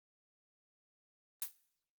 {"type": "noise with exponential decay", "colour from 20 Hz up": "blue", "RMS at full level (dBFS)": -32, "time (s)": [1.42, 1.53], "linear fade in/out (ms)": 2, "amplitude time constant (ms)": 23, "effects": ["noise-tail reverb RT60 0.7 s tail -21 dB re dry", "Opus 24 kbps"]}